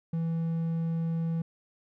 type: tone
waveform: triangle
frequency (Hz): 164.81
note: E3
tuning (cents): 0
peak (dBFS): -25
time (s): 0.13-1.42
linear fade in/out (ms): 5
effects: none